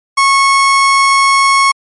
30% pulse tone, 1097 Hz, C#6, 18 cents flat, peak -4 dBFS, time 0.17-1.72 s, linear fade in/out 10 ms, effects MP3 48 kbps

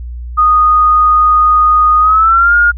sine tone with pitch glide, 1238 to 1422.1 Hz, D#6 to F6, -9 to +31 cents, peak -5 dBFS, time 0.37-2.72 s, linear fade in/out 20 ms, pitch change +240 cents, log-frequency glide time 2-2.55 s, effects added 60 Hz sine -21 dBFS peak until 2.77 s

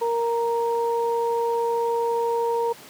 sine tone pair together, 466.2 / 932.4 Hz, A#4 / A#5, 0 / 0 cents, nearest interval octave, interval 1200 cents, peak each -22 / -25 dBFS, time 0.01-2.73 s, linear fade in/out 10 ms, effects pink hiss -44 dBFS RMS until 2.89 s + high-pass 200 Hz 12 dB/octave

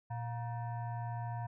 sine tone with frequency modulation, 117.4 Hz, A#2, 13 cents sharp, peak -36 dBFS, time 0.1-1.47 s, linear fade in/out 10 ms, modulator 827 Hz, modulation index 0.77, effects none

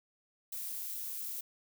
violet noise, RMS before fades -40 dBFS, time 0.52-1.41 s, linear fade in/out 5 ms, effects none

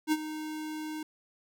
square tone with ADSR envelope, 309.3 Hz, D#4, 10 cents flat, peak -23 dBFS, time 0.07-1.03 s, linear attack 51 ms, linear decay 42 ms, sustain -13 dB, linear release 4 ms, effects none

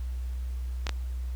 clicks, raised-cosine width 0.2 ms, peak -13 dBFS, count 2, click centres 0.868 / 0.893 s, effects added 62 Hz sine -30 dBFS peak until 1.35 s + pink hiss -56 dBFS RMS until 1.35 s

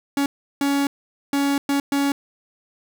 45% pulse tone bursts at uneven times, 280.6 Hz, C#4, 21 cents sharp, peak -18 dBFS, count 5, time 0.17-0.26 / 0.61-0.87 / 1.33-1.58 / 1.69-1.8 / 1.92-2.12 s, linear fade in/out 2 ms, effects none

